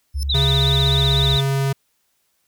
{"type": "tone with exponential growth", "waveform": "sawtooth", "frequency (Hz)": 5274, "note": "E8", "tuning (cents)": 0, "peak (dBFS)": -22, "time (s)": [0.13, 0.23], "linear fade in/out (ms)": 0, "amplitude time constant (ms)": 21}
{"type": "tone with pitch glide", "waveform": "sine", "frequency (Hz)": [70, 66.57], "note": ["C#2", "C2"], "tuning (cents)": [18, 31], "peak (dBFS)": -20, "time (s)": [0.14, 1.38], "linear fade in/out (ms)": 20, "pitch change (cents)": -87, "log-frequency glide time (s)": [1.05, 1.11]}
{"type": "tone with vibrato", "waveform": "sine", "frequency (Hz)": 3729, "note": "A#7", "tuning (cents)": 0, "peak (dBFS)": -18, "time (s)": [0.29, 1.41], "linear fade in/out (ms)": 10, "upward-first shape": "triangle", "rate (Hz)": 16, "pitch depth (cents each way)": 130}
{"type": "tone", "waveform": "square", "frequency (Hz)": 136.6, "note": "C#3", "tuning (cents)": -25, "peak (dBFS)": -18, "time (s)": [0.34, 1.73], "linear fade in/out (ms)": 10}
{"effects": ["white hiss -67 dBFS RMS until 2.47 s"]}